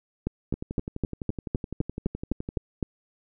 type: two click trains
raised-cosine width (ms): 3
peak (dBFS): -19 / -13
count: 25 / 11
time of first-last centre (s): 0.54-2.574 / 0.27-2.828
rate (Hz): 11.8 / 3.91
effects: none